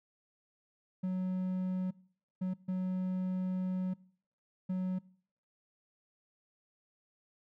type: tone bursts at uneven times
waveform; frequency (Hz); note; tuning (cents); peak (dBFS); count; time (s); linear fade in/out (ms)
triangle; 185; F#3; 0; -29; 4; 1.03-1.91 / 2.41-2.54 / 2.68-3.94 / 4.69-4.99; 10
effects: noise-tail reverb RT60 0.6 s tail -23 dB re dry